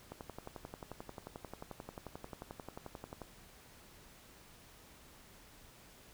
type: click train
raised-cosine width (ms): 1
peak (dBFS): -30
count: 36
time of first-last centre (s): 0.12-3.217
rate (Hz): 11.3
effects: pink hiss -59 dBFS RMS until 6.13 s